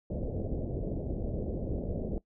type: low-pass noise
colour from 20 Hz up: pink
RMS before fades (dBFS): -34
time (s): 0.1-2.18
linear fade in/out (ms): 2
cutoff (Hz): 610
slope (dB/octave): 48
effects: noise-tail reverb RT60 0.1 s tail -19 dB re dry